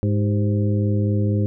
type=harmonic tone with a mistuned harmonic; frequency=103.83 Hz; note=G#2; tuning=in tune; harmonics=1 / 2 / 3 / 4 / 5; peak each=-18 / -24 / -28 / -30 / -32 dBFS; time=0.03-1.46 s; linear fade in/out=0 ms; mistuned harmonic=4; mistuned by=-82 cents; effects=none